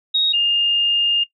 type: tone pair in turn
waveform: sine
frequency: 3765 / 2821 Hz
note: A#7 / F7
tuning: +16 / +17 cents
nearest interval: perfect fourth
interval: 499 cents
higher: first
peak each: -14 dBFS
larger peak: neither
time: 0.14-0.33 / 0.33-1.24 s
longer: second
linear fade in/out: 10 ms
effects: noise-tail reverb RT60 0.1 s tail -18 dB re dry